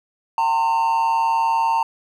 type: tone with amplitude modulation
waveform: triangle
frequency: 910 Hz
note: A#5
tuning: 42 cents flat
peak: -11 dBFS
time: 0.38-1.83 s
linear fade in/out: 2 ms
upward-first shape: sine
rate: 140 Hz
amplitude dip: 70%
effects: none